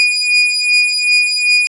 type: beating tone pair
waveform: 30% pulse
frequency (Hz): 2453 / 2455.6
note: D#7 / D#7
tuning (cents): -25 / -23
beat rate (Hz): 2.6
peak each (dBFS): -11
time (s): 0-1.67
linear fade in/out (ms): 0
effects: resampled to 24000 Hz